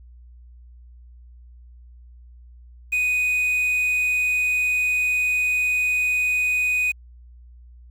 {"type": "tone with quantisation", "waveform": "triangle", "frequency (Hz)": 2489, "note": "D#7", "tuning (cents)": 0, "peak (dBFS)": -17, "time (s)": [2.92, 6.92], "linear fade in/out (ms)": 10, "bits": 7, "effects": ["added 60 Hz sine -43 dBFS peak until 7.9 s"]}